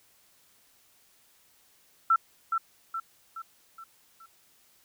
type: tone with echo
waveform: sine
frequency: 1339 Hz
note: E6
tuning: 27 cents sharp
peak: -18 dBFS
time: 2.1-2.16 s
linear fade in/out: 5 ms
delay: 420 ms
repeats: 5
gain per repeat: -6 dB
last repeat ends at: 4.26 s
effects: white hiss -63 dBFS RMS until 4.84 s